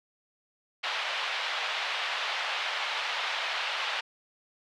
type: band-pass noise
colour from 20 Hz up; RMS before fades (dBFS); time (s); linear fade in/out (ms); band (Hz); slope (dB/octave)
white; -32; 0.83-4.01; 10; 630 to 3600; 24
effects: none